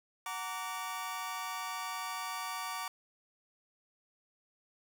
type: chord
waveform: sawtooth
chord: Gb augmented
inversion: none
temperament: just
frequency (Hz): 740 / 925 / 1156.2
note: Gb5 / Bb5 / D6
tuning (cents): 0 / -14 / -27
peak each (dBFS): -40 / -38 / -36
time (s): 0.26-2.88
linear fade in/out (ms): 2
effects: 10-bit